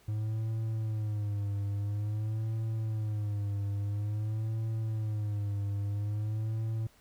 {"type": "tone with vibrato", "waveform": "triangle", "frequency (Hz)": 106, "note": "G#2", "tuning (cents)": 36, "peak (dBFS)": -28, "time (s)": [0.08, 6.87], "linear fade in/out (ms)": 5, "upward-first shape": "sine", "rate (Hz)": 0.49, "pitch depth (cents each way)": 88, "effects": ["pink hiss -63 dBFS RMS until 7 s"]}